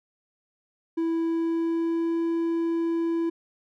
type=tone with pitch glide; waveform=triangle; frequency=329.6 to 333.2 Hz; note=E4 to E4; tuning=0 to +19 cents; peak=-21 dBFS; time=0.97-3.3 s; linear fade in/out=10 ms; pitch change=+19 cents; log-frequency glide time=1.13-2.2 s; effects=none